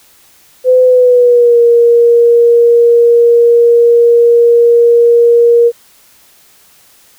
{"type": "tone with pitch glide", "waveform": "sine", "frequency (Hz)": [508, 471.3], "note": ["B4", "A#4"], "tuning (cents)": [49, 19], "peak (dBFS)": -3, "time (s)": [0.64, 5.72], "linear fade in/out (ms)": 50, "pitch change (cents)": -130, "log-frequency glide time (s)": [0.84, 1.59], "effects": ["white hiss -45 dBFS RMS until 7.18 s"]}